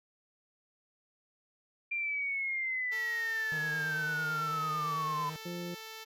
sine linear sweep, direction down, 2387 to 1000 Hz, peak -31 dBFS, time 1.91-5.3 s, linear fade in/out 10 ms
5% pulse tone with pitch glide, 445 to 442.2 Hz, A4 to A4, +20 to +9 cents, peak -32 dBFS, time 2.91-6.05 s, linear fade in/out 20 ms, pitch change -11 cents, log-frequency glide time 4.17-5.3 s
45% pulse tone with vibrato, 155.56 Hz, D#3, in tune, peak -40 dBFS, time 3.52-5.36 s, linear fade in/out 0 ms, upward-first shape sine, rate 9 Hz, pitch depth 40 cents each way
harmonic tone, 174.61 Hz, F3, in tune, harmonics 1 / 2 / 3, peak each -39 / -42 / -46 dBFS, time 5.45-5.75 s, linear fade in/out 10 ms
effects none

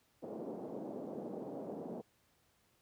pink band-pass noise, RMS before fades -44 dBFS, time 0.22-2.02 s, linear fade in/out 20 ms, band 200 to 650 Hz, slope 24 dB/octave, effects pink hiss -73 dBFS RMS until 2.81 s + high-pass 60 Hz 12 dB/octave

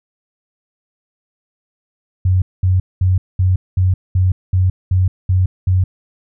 sine tone bursts, 92.5 Hz, F#2, in tune, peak -10 dBFS, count 10, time 2.25-5.84 s, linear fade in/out 5 ms, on 170 ms, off 210 ms, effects none

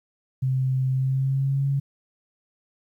sine tone with pitch glide, 130.81 to 138.59 Hz, C3 to C#3, 0 to 0 cents, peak -20 dBFS, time 0.42-1.8 s, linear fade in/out 10 ms, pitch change +100 cents, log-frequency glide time 0.91-1.68 s, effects 10-bit

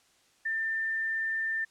sine tone, 1791 Hz, A6, 30 cents sharp, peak -28 dBFS, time 0.45-1.65 s, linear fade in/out 10 ms, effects white hiss -65 dBFS RMS until 1.7 s + low-pass 8000 Hz 12 dB/octave

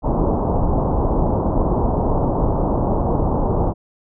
pink low-pass noise, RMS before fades -18 dBFS, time 0.02-3.74 s, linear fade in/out 50 ms, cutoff 1000 Hz, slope 48 dB/octave, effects none

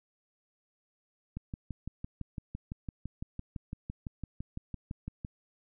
click train, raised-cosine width 5 ms, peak -25 dBFS, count 24, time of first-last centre 1.37-5.249 s, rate 5.93 Hz, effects none

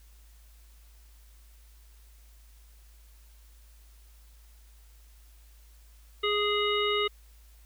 harmonic tone, 415.3 Hz, G#4, in tune, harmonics 1 / 3 / 5 / 7 / 9, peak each -28 / -31 / -33 / -32 / -34 dBFS, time 6.23-7.08 s, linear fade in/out 10 ms, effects added 54 Hz sine -52 dBFS peak until 7.65 s + white hiss -63 dBFS RMS until 7.65 s

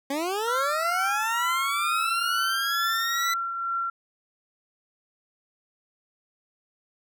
20% pulse linear sweep, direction up, 268.1 to 2000 Hz, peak -21 dBFS, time 0.1-3.34 s, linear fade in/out 5 ms
sine tone with tremolo, 1365 Hz, F6, 40 cents flat, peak -24 dBFS, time 0.47-3.9 s, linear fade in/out 5 ms, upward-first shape triangle, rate 2.2 Hz, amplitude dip 45%
effects none

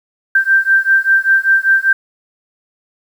sine beating tone pair, 1568 / 1573.1 Hz, G6 / G6, 0 / +6 cents, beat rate 5.1 Hz, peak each -12 dBFS, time 0.35-1.93 s, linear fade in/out 5 ms, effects 7-bit

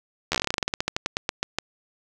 slowing click train, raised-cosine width 0.2 ms, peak -6 dBFS, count 23, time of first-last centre 0.32-1.586 s, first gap 12 ms, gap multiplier 1.13, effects none

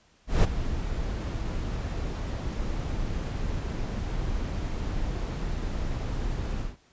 brown noise with ADSR envelope, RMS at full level -17 dBFS, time 0.27-6.77 s, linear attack 170 ms, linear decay 15 ms, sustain -13 dB, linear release 170 ms, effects pink hiss -62 dBFS RMS until 6.92 s + resampled to 16000 Hz

